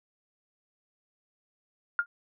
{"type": "tone with exponential decay", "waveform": "sine", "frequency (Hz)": 1411, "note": "F6", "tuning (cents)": 17, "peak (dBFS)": -18, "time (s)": [1.99, 2.06], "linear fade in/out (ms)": 1, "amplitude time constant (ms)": 15, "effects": []}